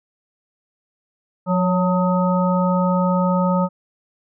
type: harmonic tone with a mistuned harmonic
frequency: 180 Hz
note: F#3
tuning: 47 cents flat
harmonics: 1 / 3 / 5 / 7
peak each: -17 / -22 / -24 / -25 dBFS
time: 1.46-3.69 s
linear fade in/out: 50 ms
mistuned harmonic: 3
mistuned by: +47 cents
effects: none